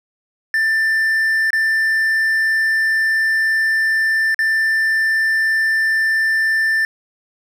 triangle tone with dropouts, 1779 Hz, A6, 19 cents sharp, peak -12 dBFS, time 0.54-6.85 s, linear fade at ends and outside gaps 1 ms, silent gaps 1.505-1.531 / 4.345-4.39 s, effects 9-bit

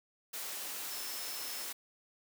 sine tone in noise, 5274 Hz, E8, in tune, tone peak -46 dBFS, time 0.9-1.65 s, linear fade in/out 10 ms, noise white, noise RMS -41 dBFS, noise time 0.33-1.73 s, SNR -8 dB, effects high-pass 300 Hz 12 dB/octave

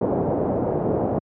white low-pass noise, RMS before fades -22 dBFS, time 0.01-1.19 s, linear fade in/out 5 ms, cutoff 630 Hz, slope 24 dB/octave, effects high-pass 100 Hz 12 dB/octave

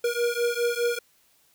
square beating tone pair, 474.2 / 479.1 Hz, A#4 / A#4, +30 / +47 cents, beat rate 4.9 Hz, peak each -27 dBFS, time 0.04-0.99 s, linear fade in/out 5 ms, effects white hiss -63 dBFS RMS until 1.54 s

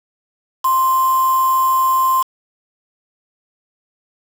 sine tone with quantisation, 1046.5 Hz, C6, in tune, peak -12 dBFS, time 0.64-2.23 s, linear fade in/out 10 ms, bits 4, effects none

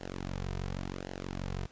sawtooth tone with flanger, 46.25 Hz, F#1, in tune, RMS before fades -38 dBFS, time 0-1.67 s, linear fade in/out 20 ms, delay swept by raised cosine 0.82 to 3.62 ms, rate 0.91 Hz, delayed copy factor -0.95, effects pink hiss -60 dBFS RMS until 1.71 s + resampled to 16000 Hz

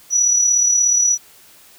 sine tone with amplitude modulation, 5880 Hz, F#8, 12 cents flat, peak -10 dBFS, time 0.1-1.18 s, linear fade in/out 50 ms, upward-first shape sine, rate 36.8 Hz, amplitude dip 45%, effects white hiss -47 dBFS RMS until 1.78 s

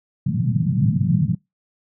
pink band-pass noise, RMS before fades -19 dBFS, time 0.26-1.35 s, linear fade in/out 5 ms, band 110 to 200 Hz, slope 48 dB/octave, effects noise-tail reverb RT60 0.2 s tail -24 dB re dry

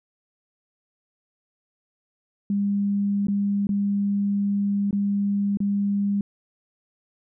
sine tone with dropouts, 201.3 Hz, G3, 46 cents sharp, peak -20 dBFS, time 2.5-6.21 s, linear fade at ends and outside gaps 2 ms, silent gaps 3.27-3.283 / 3.67-3.691 / 4.909-4.928 / 5.572-5.603 s, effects none

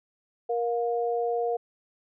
sine tone pair together, 470.8 / 708.5 Hz, A#4 / F5, +17 / +25 cents, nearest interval perfect fifth, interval 708 cents, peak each -26 / -29 dBFS, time 0.49-1.57 s, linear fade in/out 10 ms, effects none

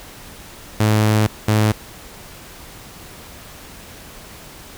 sawtooth tone bursts at uneven times, 107.4 Hz, A2, 41 cents flat, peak -9 dBFS, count 2, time 0.8-1.27 / 1.48-1.72 s, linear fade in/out 5 ms, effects pink hiss -39 dBFS RMS until 4.77 s

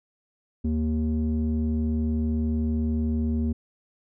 square tone with low-pass filter, 77.78 Hz, D#2, in tune, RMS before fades -25 dBFS, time 0.64-3.53 s, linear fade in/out 10 ms, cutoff 280 Hz, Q 8.2, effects none

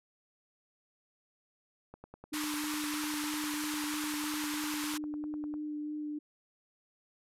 click train, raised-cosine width 1 ms, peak -34 dBFS, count 37, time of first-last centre 1.94-5.54 s, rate 10 Hz
sine tone with vibrato, 300 Hz, D4, 37 cents sharp, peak -35 dBFS, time 2.32-6.19 s, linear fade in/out 10 ms, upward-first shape sine, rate 3.1 Hz, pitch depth 11 cents each way
pink band-pass noise, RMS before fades -39 dBFS, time 2.33-4.98 s, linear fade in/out 10 ms, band 860 to 14000 Hz, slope 96 dB/octave
effects none

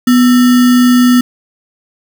sine tone with sample-and-hold, 246.9 Hz, B3, in tune, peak -4 dBFS, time 0.07-1.21 s, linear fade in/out 5 ms, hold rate 1575 Hz, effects none

